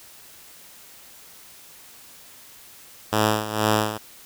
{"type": "tone with tremolo", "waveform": "5% pulse", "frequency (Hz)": 107.5, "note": "A2", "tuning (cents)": -40, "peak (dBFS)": -6, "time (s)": [3.12, 3.98], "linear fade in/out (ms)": 10, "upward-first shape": "sine", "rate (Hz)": 2.1, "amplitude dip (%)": 75, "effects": ["white hiss -47 dBFS RMS until 4.25 s"]}